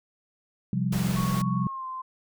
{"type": "chord", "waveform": "sine", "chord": "C suspended fourth", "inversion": "none", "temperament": "equal", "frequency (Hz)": [130.81, 174.61, 196], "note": ["C3", "F3", "G3"], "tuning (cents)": [0, 0, 0], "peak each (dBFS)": -28, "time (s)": [0.73, 1.67], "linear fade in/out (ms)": 2}
{"type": "noise", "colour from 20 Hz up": "pink", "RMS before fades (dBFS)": -35, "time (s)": [0.92, 1.42], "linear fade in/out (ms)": 5}
{"type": "tone with pitch glide", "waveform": "sine", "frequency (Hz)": [1108, 1039.8], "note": ["C#6", "C6"], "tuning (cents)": [-1, -11], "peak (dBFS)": -32, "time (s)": [1.16, 2.02], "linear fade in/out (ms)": 10, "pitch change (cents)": -110, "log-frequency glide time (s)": [1.59, 1.86]}
{"effects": []}